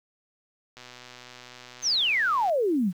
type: click train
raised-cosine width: 0.2 ms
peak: -27 dBFS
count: 215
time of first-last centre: 0.77-2.496 s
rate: 124 Hz
type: exponential sweep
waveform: sine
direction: down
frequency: 6520 to 164.81 Hz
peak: -21 dBFS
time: 1.82-2.93 s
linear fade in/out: 50 ms
effects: 9-bit